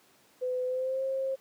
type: tone with pitch glide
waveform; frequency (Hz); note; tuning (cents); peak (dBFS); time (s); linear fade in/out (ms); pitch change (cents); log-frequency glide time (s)
sine; 505 to 533.5; B4 to C5; +39 to +34; -28; 0.41-1.36; 20; +95; 0.66-1.03
effects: pink hiss -62 dBFS RMS until 1.4 s + high-pass 200 Hz 12 dB/octave